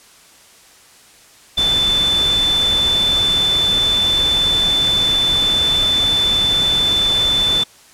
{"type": "tone in noise", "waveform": "sine", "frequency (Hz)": 3520, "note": "A7", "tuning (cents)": 0, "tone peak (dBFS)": -13, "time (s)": [1.57, 7.64], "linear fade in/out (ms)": 10, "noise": "pink", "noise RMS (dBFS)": -25, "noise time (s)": [1.57, 7.64], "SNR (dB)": 9, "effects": ["white hiss -46 dBFS RMS until 7.93 s", "low-pass 10000 Hz 12 dB/octave"]}